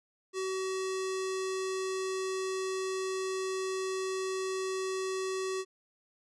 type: tone with low-pass filter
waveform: square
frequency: 378.4 Hz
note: F#4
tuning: 39 cents sharp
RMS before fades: -34 dBFS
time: 0.33-5.65 s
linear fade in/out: 50 ms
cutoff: 7300 Hz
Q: 2.1
effects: none